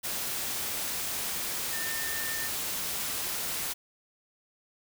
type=tone in noise; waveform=sine; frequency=1805 Hz; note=A6; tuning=44 cents sharp; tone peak=-36 dBFS; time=1.72-2.49 s; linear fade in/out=20 ms; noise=white; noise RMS=-33 dBFS; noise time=0.03-3.74 s; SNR=-6 dB; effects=none